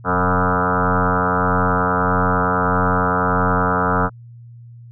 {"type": "tone with frequency modulation", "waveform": "sine", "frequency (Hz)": 724, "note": "F#5", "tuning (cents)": -38, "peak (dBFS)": -14, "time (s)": [0.04, 4.1], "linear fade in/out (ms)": 50, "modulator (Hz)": 90.6, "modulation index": 7.8, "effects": ["added 118 Hz sine -37 dBFS peak until 4.91 s"]}